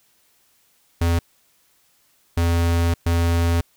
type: tone bursts at uneven times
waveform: square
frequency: 84.8 Hz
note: E2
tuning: 50 cents sharp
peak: -17 dBFS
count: 3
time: 1.01-1.19 / 2.37-2.94 / 3.06-3.61 s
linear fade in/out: 5 ms
effects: white hiss -61 dBFS RMS until 3.76 s